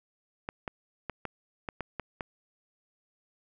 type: clicks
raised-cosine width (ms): 0.5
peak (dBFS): -19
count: 8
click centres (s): 0.489 / 0.678 / 1.097 / 1.253 / 1.688 / 1.807 / 1.997 / 2.208
effects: none